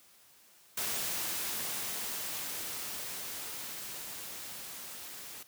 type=noise with level ramp; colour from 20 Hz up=white; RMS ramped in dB=-34 to -46 dBFS; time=0.77-5.43 s; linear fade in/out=5 ms; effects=white hiss -61 dBFS RMS until 5.47 s + high-pass 80 Hz 12 dB/octave